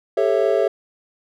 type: chord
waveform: triangle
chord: A dominant seventh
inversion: third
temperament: just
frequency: 396 / 440 / 550 / 660 Hz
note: G4 / A4 / C#5 / E5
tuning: +18 / 0 / -14 / +2 cents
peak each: -19 dBFS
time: 0.17-0.68 s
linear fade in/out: 5 ms
effects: none

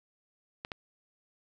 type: clicks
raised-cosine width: 0.3 ms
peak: -21 dBFS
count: 2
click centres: 0.649 / 0.718 s
effects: none

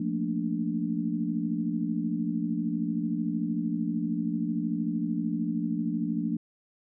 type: chord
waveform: sine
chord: Bb major seventh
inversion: second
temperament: equal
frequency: 174.61 / 220 / 233.1 / 293.7 Hz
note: F3 / A3 / Bb3 / D4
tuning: 0 / 0 / 0 / 0 cents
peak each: -32 dBFS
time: 0-6.37 s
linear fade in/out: 5 ms
effects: none

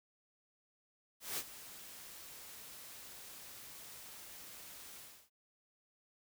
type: noise with ADSR envelope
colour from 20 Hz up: white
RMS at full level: -38 dBFS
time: 1.2-5.3 s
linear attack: 180 ms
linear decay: 49 ms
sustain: -14 dB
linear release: 320 ms
effects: none

